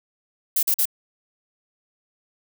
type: noise bursts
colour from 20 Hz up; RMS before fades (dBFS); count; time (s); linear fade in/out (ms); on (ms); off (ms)
violet; -20; 3; 0.56-0.855; 5; 69; 44
effects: none